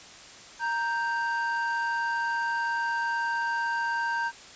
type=tone pair together; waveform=triangle; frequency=932.3 / 1568 Hz; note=A#5 / G6; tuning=0 / 0 cents; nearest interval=major sixth; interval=900 cents; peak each=-27 dBFS; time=0.59-4.32 s; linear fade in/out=50 ms; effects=white hiss -47 dBFS RMS until 4.55 s + resampled to 16000 Hz